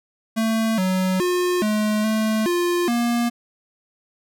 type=tone with pitch steps; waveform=square; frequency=223.3 / 186.4 / 358.4 / 212.8 / 218.1 / 350.5 / 237.2 Hz; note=A3 / F#3 / F4 / G#3 / A3 / F4 / A#3; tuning=+26 / +13 / +45 / +42 / -15 / +6 / +30 cents; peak=-19 dBFS; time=0.36-3.3 s; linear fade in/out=20 ms; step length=420 ms; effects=none